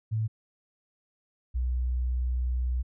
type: tone pair in turn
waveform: sine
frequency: 110 / 62.06 Hz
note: A2 / B1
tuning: 0 / +9 cents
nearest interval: minor seventh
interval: 991 cents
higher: first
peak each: -25 dBFS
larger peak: neither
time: 0.11-0.28 / 1.54-2.83 s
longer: second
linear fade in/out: 20 ms
effects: none